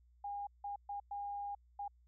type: tone bursts at uneven times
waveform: sine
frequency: 811 Hz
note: G#5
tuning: 41 cents flat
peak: -39 dBFS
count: 5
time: 0.24-0.47 / 0.64-0.76 / 0.89-1 / 1.11-1.55 / 1.79-1.88 s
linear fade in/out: 5 ms
effects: added 60 Hz sine -64 dBFS peak until 2.07 s